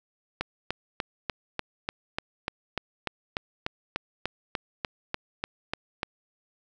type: click train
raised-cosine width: 0.3 ms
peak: -12 dBFS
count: 20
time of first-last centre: 0.41-6.031 s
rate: 3.38 Hz
effects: none